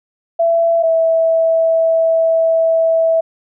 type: tone pair in turn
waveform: sine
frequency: 669 / 654.1 Hz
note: E5 / E5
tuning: +25 / -14 cents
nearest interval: unison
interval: 39 cents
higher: first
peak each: -10 dBFS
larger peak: neither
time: 0.39-0.83 / 0.83-3.21 s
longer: second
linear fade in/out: 10 ms
effects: none